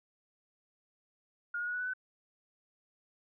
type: tone with pitch steps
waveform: sine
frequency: 1425 / 1441.6 / 1458.3 / 1475.3 / 1492.4 / 1509.7 Hz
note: F6 / F#6 / F#6 / F#6 / F#6 / F#6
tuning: +34 / -45 / -26 / -5 / +14 / +34 cents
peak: -33 dBFS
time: 1.54-1.936 s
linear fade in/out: 5 ms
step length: 66 ms
effects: none